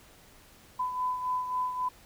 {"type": "beating tone pair", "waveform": "sine", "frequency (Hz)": [1004, 1007.7], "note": ["B5", "B5"], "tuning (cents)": [28, 35], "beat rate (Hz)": 3.7, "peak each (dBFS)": [-29, -37], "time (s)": [0.79, 1.89], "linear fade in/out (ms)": 10, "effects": ["pink hiss -56 dBFS RMS until 2.05 s"]}